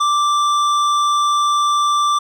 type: tone with hard clipping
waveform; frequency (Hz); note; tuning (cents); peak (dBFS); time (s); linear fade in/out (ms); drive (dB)
sine; 1174.7; D6; 0; -15; 0-2.19; 10; 11
effects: none